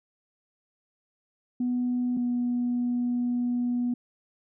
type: tone pair in turn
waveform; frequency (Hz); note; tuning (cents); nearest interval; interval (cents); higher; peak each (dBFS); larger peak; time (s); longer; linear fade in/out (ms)
sine; 246.9 / 243.8; B3 / B3; 0 / -22; unison; 22; first; -23; neither; 1.6-2.17 / 2.17-3.94; second; 5
effects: tanh soft clip ceiling -20 dBFS